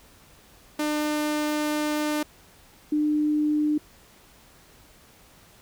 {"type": "tone pair in turn", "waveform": ["sawtooth", "sine"], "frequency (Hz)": [300.7, 300.7], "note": ["D4", "D4"], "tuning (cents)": [41, 41], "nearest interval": "unison", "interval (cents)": 0, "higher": "neither", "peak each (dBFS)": -20, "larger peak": "neither", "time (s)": [[0.79, 2.23], [2.92, 3.78]], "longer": "first", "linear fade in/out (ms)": 5, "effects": ["pink hiss -54 dBFS RMS until 5.61 s"]}